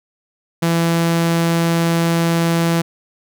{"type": "tone", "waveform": "sawtooth", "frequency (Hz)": 167.4, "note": "E3", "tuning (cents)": 27, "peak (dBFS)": -10, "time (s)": [0.62, 2.82], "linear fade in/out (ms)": 10, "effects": []}